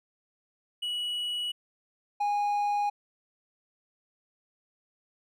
triangle tone pair in turn, 2930 / 822.2 Hz, F#7 / G#5, -18 / -18 cents, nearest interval octave + minor seventh, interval 2200 cents, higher first, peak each -28 / -23 dBFS, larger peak second, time 0.82-1.52 / 2.2-2.9 s, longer neither, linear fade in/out 10 ms, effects none

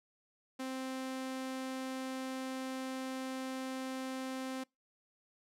sawtooth tone, 261.6 Hz, C4, in tune, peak -34 dBFS, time 0.59-4.64 s, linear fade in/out 10 ms, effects noise-tail reverb RT60 0.2 s tail -25 dB re dry + low-pass 12000 Hz 12 dB/octave

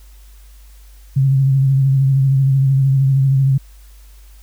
sine tone with vibrato, 135.2 Hz, C#3, 43 cents flat, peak -10 dBFS, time 1.16-3.58 s, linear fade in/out 10 ms, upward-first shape triangle, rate 13 Hz, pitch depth 43 cents each way, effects added 50 Hz sine -39 dBFS peak until 4.42 s + white hiss -52 dBFS RMS until 4.42 s

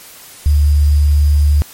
sine tone with sample-and-hold, 73.42 Hz, D2, in tune, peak -7 dBFS, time 0.46-1.62 s, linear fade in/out 0 ms, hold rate 4900 Hz, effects white hiss -37 dBFS RMS until 1.73 s + MP3 64 kbps

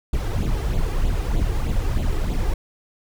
brown noise with flanger, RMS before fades -21 dBFS, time 0.13-2.54 s, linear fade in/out 5 ms, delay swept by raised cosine 0.27 to 2.57 ms, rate 3.2 Hz, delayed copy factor +0.7, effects none

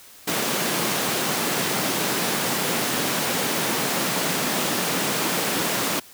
pink high-pass noise, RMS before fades -24 dBFS, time 0.27-6 s, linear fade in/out 10 ms, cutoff 160 Hz, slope 24 dB/octave, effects white hiss -47 dBFS RMS until 6.13 s

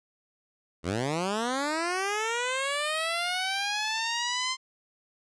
10% pulse linear sweep, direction up, 77.78 to 1046.5 Hz, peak -19 dBFS, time 0.83-4.57 s, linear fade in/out 50 ms, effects resampled to 22050 Hz

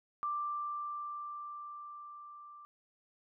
sine tone with level ramp, 1179 Hz, D6, 6 cents sharp, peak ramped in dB -32 to -50 dBFS, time 0.23-2.65 s, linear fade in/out 0 ms, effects none

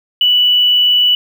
triangle tone with hard clipping, 2959 Hz, F#7, 1 cent flat, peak -8 dBFS, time 0.21-1.15 s, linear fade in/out 2 ms, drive 3 dB, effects none

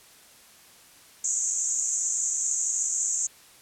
white band-pass noise, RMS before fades -27 dBFS, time 1.24-3.27 s, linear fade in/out 5 ms, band 6400 to 7600 Hz, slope 96 dB/octave, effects white hiss -53 dBFS RMS until 3.61 s + low-pass 12000 Hz 12 dB/octave

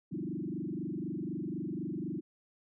sine tone with frequency modulation, 246.9 Hz, B3, in tune, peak -34 dBFS, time 0.11-2.21 s, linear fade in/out 20 ms, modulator 24 Hz, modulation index 4, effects none

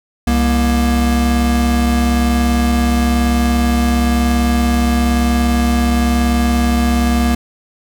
square tone pair together, 66.52 / 236.9 Hz, C2 / A#3, +29 / +28 cents, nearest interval octave + minor seventh, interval 2199 cents, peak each -15 dBFS, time 0.27-7.35 s, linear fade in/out 5 ms, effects none

